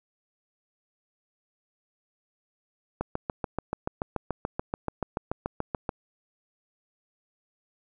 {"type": "click train", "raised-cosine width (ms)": 1, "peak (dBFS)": -14, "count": 21, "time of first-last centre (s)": [3.01, 5.892], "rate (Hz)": 6.94, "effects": []}